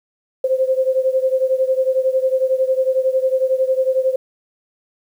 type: beating tone pair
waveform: sine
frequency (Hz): 519 / 530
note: C5 / C5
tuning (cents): -14 / +22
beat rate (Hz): 11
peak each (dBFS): -16 / -19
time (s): 0.44-4.16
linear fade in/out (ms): 5
effects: 8-bit